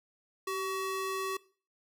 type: ring-modulated tone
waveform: square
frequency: 756 Hz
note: F#5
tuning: 37 cents sharp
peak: -30 dBFS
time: 0.47-1.37 s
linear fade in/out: 5 ms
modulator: 371 Hz
effects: noise-tail reverb RT60 0.4 s tail -19 dB re dry